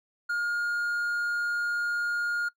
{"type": "tone", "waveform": "triangle", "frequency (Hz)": 1421, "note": "F6", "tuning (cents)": 30, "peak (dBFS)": -24, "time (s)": [0.29, 2.49], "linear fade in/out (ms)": 10, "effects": ["noise-tail reverb RT60 0.1 s tail -22 dB re dry"]}